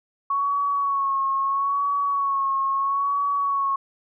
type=tone with vibrato; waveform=sine; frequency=1108.7 Hz; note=C#6; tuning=in tune; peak=-20 dBFS; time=0.3-3.76 s; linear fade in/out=5 ms; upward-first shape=sine; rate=0.76 Hz; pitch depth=37 cents each way; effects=none